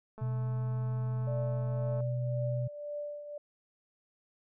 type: click train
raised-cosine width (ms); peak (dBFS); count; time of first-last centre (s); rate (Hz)
1; -35; 399; 0.18-2.006; 218
type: tone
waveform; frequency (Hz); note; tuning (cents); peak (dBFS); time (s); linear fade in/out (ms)
sine; 124.3; B2; +12; -30; 0.21-2.68; 10
type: tone with tremolo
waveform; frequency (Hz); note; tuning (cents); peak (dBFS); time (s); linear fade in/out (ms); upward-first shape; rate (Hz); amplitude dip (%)
sine; 587.3; D5; 0; -34; 1.27-3.38; 5; triangle; 1.9; 65
effects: none